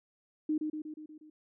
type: tone with echo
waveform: sine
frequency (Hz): 307.4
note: D#4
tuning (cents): -21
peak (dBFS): -27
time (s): 0.49-0.58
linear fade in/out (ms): 5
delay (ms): 120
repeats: 6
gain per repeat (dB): -4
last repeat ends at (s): 1.3
effects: none